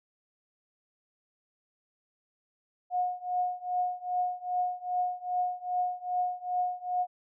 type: tone with tremolo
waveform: sine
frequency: 723 Hz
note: F#5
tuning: 40 cents flat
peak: -24 dBFS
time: 2.9-7.07 s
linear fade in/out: 50 ms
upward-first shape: triangle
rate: 2.5 Hz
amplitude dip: 95%
effects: none